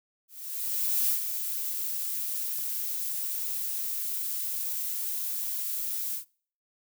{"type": "noise with ADSR envelope", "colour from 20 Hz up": "violet", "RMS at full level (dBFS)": -25, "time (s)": [0.28, 6.25], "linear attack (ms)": 810, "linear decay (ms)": 110, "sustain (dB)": -7, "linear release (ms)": 110, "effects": ["noise-tail reverb RT60 0.5 s tail -25 dB re dry"]}